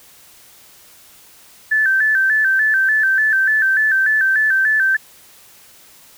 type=tone with vibrato; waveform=sine; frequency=1646 Hz; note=G#6; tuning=16 cents flat; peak=-12 dBFS; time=1.71-4.97 s; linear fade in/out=10 ms; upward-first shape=square; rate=3.4 Hz; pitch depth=97 cents each way; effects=white hiss -46 dBFS RMS until 6.17 s